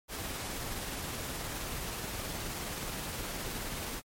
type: noise with tremolo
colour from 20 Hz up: pink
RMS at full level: -37 dBFS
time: 0.08-4.02 s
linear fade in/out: 50 ms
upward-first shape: triangle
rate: 19 Hz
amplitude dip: 25%
effects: MP3 64 kbps